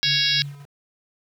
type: tone with tremolo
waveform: sine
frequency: 142.1 Hz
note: C#3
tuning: 43 cents sharp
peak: -28 dBFS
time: 0.03-0.66 s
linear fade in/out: 50 ms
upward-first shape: sine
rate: 3.2 Hz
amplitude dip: 75%
type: harmonic tone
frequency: 554.4 Hz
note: C#5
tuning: in tune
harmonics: 3 / 4 / 5 / 6 / 7 / 8 / 9 / 10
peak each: -28 / -29 / -29 / -26 / -23 / -29 / -24 / -29 dBFS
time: 0.03-0.42 s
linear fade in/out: 0 ms
effects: 8-bit